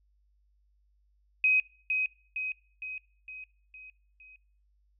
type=tone with echo; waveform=sine; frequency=2524 Hz; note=D#7; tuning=24 cents sharp; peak=-20 dBFS; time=1.44-1.6 s; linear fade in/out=2 ms; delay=460 ms; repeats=6; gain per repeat=-5 dB; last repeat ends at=4.36 s; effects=noise-tail reverb RT60 0.5 s tail -24 dB re dry + added 50 Hz sine -65 dBFS peak until 4.99 s